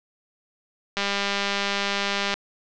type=click train; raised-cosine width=0.2 ms; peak=-7 dBFS; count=275; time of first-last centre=0.97-2.34 s; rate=200 Hz; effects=low-pass 5000 Hz 12 dB/octave